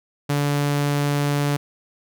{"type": "tone", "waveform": "sawtooth", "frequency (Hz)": 144.2, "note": "D3", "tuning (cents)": -31, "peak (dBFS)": -15, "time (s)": [0.29, 1.57], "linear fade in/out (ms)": 10, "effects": []}